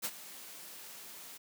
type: noise with ADSR envelope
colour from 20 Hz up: white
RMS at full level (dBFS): -34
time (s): 0.02-1.38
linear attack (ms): 31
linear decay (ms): 49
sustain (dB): -15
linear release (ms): 14
effects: high-pass 150 Hz 12 dB/octave